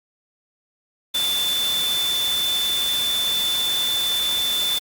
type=tone in noise; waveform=sine; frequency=3521 Hz; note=A7; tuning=in tune; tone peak=-20 dBFS; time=1.14-4.79 s; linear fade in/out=10 ms; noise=white; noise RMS=-28 dBFS; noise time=1.14-4.79 s; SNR=+5 dB; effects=Opus 48 kbps